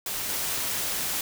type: noise with level steps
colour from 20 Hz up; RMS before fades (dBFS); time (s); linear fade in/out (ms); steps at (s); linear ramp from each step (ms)
white; -31 / -29; 0.06-1.21; 2; 0.29; 2
effects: none